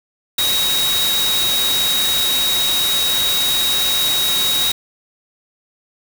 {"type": "tone in noise", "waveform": "sine", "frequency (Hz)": 3800, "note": "A#7", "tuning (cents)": 33, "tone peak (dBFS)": -16, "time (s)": [0.38, 4.72], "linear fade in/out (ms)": 5, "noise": "white", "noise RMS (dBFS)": -21, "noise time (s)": [0.38, 4.72], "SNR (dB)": 2, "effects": []}